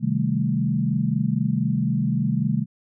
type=chord; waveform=sine; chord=A half-diminished seventh; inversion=first; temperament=equal; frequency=130.81 / 155.56 / 196 / 220 Hz; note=C3 / Eb3 / G3 / A3; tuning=0 / 0 / 0 / 0 cents; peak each=-25 dBFS; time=0-2.66 s; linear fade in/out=50 ms; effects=none